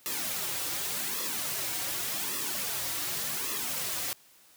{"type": "noise with flanger", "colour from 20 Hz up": "white", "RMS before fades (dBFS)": -33, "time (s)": [0.06, 4.13], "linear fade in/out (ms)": 0, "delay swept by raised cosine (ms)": [1.3, 4.8], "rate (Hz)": 0.87, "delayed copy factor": -0.75, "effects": ["white hiss -59 dBFS RMS until 4.56 s", "high-pass 80 Hz 12 dB/octave"]}